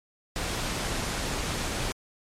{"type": "noise", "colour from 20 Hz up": "pink", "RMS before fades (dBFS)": -30, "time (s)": [0.36, 1.92], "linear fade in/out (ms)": 0, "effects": ["low-pass 9000 Hz 12 dB/octave", "MP3 64 kbps"]}